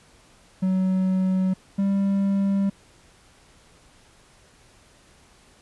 triangle tone pair in turn, 187.4 / 197.07 Hz, F#3 / G3, +22 / +9 cents, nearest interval minor second, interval 87 cents, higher second, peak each -17 dBFS, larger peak neither, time 0.62-1.54 / 1.78-2.7 s, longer neither, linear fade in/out 10 ms, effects pink hiss -55 dBFS RMS until 5.61 s + resampled to 24000 Hz

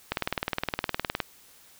click train, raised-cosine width 0.3 ms, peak -10 dBFS, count 22, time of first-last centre 0.12-1.202 s, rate 19.4 Hz, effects white hiss -55 dBFS RMS until 1.79 s

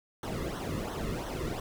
brown noise with flanger, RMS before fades -35 dBFS, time 0.23-1.6 s, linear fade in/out 2 ms, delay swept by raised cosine 0.41 to 1.33 ms, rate 2.9 Hz, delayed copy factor -0.8, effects none

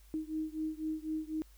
sine beating tone pair, 311.4 / 315.4 Hz, D#4 / D#4, +2 / +24 cents, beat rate 4 Hz, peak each -37 / -38 dBFS, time 0.14-1.42 s, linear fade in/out 0 ms, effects added 50 Hz sine -56 dBFS peak until 1.57 s + white hiss -66 dBFS RMS until 1.57 s

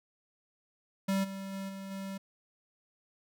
square tone with level steps, 194.2 Hz, G3, 16 cents flat, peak -28 / -39 / -37 / -41 / -38 dBFS, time 1.08-2.18 s, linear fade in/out 10 ms, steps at 1.23 / 1.52 / 1.68 / 1.9 s, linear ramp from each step 20 ms, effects none

